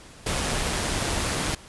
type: noise with amplitude modulation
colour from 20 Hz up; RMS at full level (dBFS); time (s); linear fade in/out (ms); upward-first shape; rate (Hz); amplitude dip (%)
pink; -25; 0.26-1.55; 5; sine; 140; 30
effects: pink hiss -47 dBFS RMS until 1.68 s + resampled to 24000 Hz